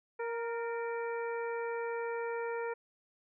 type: harmonic tone with a mistuned harmonic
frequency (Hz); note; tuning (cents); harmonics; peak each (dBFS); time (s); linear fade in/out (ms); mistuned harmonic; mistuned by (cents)
466.2; A#4; 0; 1 / 2 / 3 / 4 / 5; -35 / -41 / -45 / -47 / -49; 0.19-2.74; 10; 4; -37
effects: none